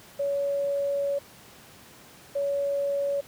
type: tone pair in turn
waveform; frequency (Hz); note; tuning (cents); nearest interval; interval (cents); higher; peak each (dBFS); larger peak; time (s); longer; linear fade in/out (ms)
sine; 563 / 563; C#5 / C#5; +27 / +27; unison; 0; neither; -24 / -24; neither; 0.19-1.19 / 2.35-3.21; first; 10
effects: pink hiss -50 dBFS RMS until 3.27 s + high-pass 100 Hz 12 dB/octave